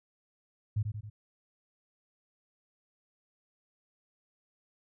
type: tone with echo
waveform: sine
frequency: 106 Hz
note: G#2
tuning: 36 cents sharp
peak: -26 dBFS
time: 0.76-0.83 s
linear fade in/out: 10 ms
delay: 90 ms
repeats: 3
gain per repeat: -5 dB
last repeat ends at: 1.1 s
effects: none